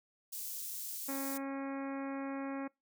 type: high-pass noise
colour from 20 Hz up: white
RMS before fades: -42 dBFS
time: 0.32-1.38 s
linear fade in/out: 10 ms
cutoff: 6400 Hz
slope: 12 dB/octave
type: harmonic tone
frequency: 273.3 Hz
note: C#4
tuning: 24 cents flat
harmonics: 1 / 2 / 3 / 4 / 5 / 6 / 7 / 8 / 9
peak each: -38 / -44 / -48 / -50 / -52 / -54 / -55 / -56 / -57 dBFS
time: 1.08-2.68 s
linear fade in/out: 10 ms
effects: noise-tail reverb RT60 0.2 s tail -24 dB re dry